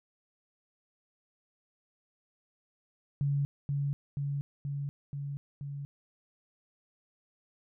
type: tone with echo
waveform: sine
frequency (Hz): 141.5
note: C#3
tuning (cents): +36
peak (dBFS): -26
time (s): 3.21-3.45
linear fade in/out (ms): 0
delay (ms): 480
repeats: 5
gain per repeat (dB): -2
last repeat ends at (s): 5.85
effects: none